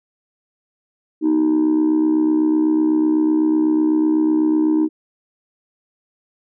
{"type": "tone with amplitude modulation", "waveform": "sine", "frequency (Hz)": 311.1, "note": "D#4", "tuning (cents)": 0, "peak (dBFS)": -8, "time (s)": [1.21, 4.89], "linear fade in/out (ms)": 50, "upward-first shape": "sine", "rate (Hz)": 68, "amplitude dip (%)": 75, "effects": ["tanh soft clip ceiling -10 dBFS"]}